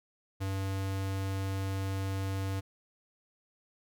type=tone; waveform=square; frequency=96.7 Hz; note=G2; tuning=23 cents flat; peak=-32 dBFS; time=0.4-2.61 s; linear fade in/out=20 ms; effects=none